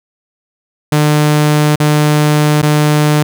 sawtooth tone with dropouts, 150 Hz, D3, 37 cents sharp, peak -4 dBFS, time 0.92-3.23 s, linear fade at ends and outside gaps 5 ms, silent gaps 1.758-1.8 / 2.618-2.628 s, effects none

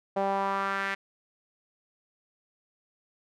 sawtooth tone with band-pass filter sweep, 196 Hz, G3, in tune, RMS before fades -29 dBFS, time 0.16-0.95 s, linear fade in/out 10 ms, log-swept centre 660 to 1900 Hz, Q 2.7, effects none

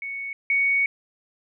sine tone pair in turn, 2220 / 2230 Hz, C#7 / C#7, +2 / +10 cents, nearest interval unison, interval 8 cents, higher second, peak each -29 / -18 dBFS, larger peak second, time 0.02-0.33 / 0.5-0.86 s, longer second, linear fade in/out 2 ms, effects none

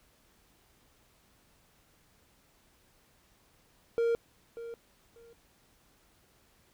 triangle tone with echo, 465.1 Hz, A#4, 4 cents flat, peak -23 dBFS, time 3.98-4.15 s, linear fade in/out 0 ms, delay 590 ms, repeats 2, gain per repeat -14 dB, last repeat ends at 5.33 s, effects pink hiss -66 dBFS RMS until 6.73 s

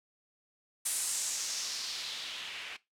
blue noise with low-pass filter sweep, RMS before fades -37 dBFS, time 0.85-2.77 s, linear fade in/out 10 ms, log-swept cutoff 9800 to 2400 Hz, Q 2.2, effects noise-tail reverb RT60 0.2 s tail -18 dB re dry

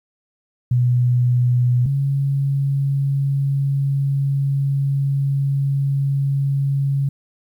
sine tone pair in turn, 123.47 / 138.59 Hz, B2 / C#3, 0 / 0 cents, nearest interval major second, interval 200 cents, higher second, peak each -13 / -16 dBFS, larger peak first, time 0.71-1.86 / 1.86-7.09 s, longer second, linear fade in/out 5 ms, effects 9-bit

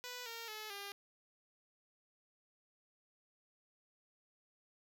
5% pulse tone with pitch steps, 493.9 / 460.8 / 430 / 401.2 Hz, B4 / A#4 / A4 / G4, 0 / -20 / -40 / +40 cents, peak -33 dBFS, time 0.04-0.92 s, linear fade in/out 0 ms, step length 220 ms, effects none

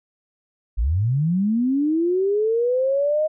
sine linear sweep, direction up, 46.97 to 628 Hz, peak -17 dBFS, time 0.77-3.28 s, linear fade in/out 20 ms, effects none

